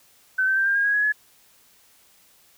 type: tone with pitch steps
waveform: sine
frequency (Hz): 1525 / 1549 / 1573.3 / 1598 / 1623.2 / 1648.7 / 1674.6 / 1700.9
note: G6 / G6 / G6 / G6 / G#6 / G#6 / G#6 / G#6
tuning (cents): -48 / -21 / +6 / +33 / -40 / -13 / +14 / +41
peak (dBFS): -18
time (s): 0.38-1.124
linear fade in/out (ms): 10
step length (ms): 93
effects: white hiss -57 dBFS RMS until 2.57 s